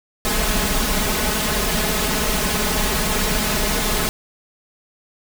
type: noise with comb filter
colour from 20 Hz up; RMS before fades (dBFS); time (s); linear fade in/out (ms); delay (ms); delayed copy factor
pink; -20; 0.25-4.09; 0; 4.7; +1
effects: none